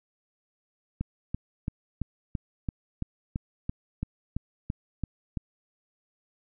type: click train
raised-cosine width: 5 ms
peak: -17 dBFS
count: 14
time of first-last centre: 1.01-5.372 s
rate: 2.98 Hz
effects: none